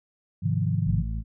sine chord, F minor seventh, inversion first, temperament equal, 103.83 / 130.81 / 155.56 / 174.61 Hz, Ab2 / C3 / Eb3 / F3, 0 / 0 / 0 / 0 cents, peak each -26 / -29 / -27 / -29 dBFS, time 0.42-1.03 s, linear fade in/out 20 ms
harmonic tone, 55 Hz, A1, in tune, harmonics 1 / 2 / 3 / 4, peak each -28 / -34 / -38 / -40 dBFS, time 0.84-1.24 s, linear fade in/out 50 ms
effects none

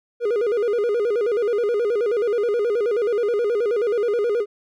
triangle tone with vibrato, 443.5 Hz, A4, 14 cents sharp, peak -16 dBFS, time 0.2-4.46 s, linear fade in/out 50 ms, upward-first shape square, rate 9.4 Hz, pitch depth 130 cents each way, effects none

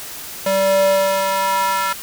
square tone with high-pass filter sweep, 193.4 Hz, G3, 23 cents flat, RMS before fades -17 dBFS, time 0.46-1.93 s, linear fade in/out 5 ms, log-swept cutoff 440 to 1200 Hz, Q 3.4, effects white hiss -32 dBFS RMS until 2.02 s

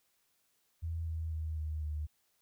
sine tone with pitch steps, 82.41 / 80.67 / 78.96 / 77.29 / 75.66 Hz, E2 / E2 / D#2 / D#2 / D#2, 0 / -37 / +26 / -11 / -48 cents, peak -34 dBFS, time 0.82-2.07 s, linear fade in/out 20 ms, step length 250 ms, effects white hiss -75 dBFS RMS until 2.41 s

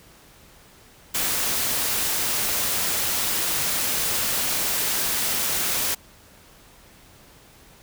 white noise, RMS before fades -24 dBFS, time 1.14-5.95 s, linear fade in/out 10 ms, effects pink hiss -51 dBFS RMS until 7.82 s

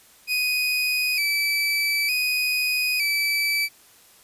30% pulse tone with vibrato, 2400 Hz, D7, 37 cents sharp, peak -18 dBFS, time 0.27-3.69 s, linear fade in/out 50 ms, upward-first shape square, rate 0.55 Hz, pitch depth 66 cents each way, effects white hiss -53 dBFS RMS until 4.23 s + resampled to 32000 Hz

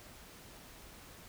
silence, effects pink hiss -54 dBFS RMS until 1.28 s

